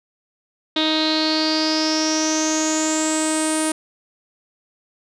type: tone with low-pass filter sweep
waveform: sawtooth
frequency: 313.2 Hz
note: D#4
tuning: 11 cents sharp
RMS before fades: -20 dBFS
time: 0.76-3.72 s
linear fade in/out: 5 ms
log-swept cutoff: 3700 to 9400 Hz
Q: 9.9
effects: none